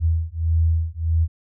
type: beating tone pair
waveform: sine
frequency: 81 / 82.6 Hz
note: E2 / E2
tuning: -30 / +4 cents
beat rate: 1.6 Hz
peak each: -20 dBFS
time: 0-1.28 s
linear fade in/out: 50 ms
effects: none